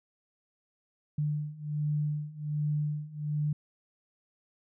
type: beating tone pair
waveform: sine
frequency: 148.6 / 149.9 Hz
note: D3 / D3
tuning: +21 / +36 cents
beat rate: 1.3 Hz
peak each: -33 / -31 dBFS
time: 1.18-3.53 s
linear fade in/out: 5 ms
effects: none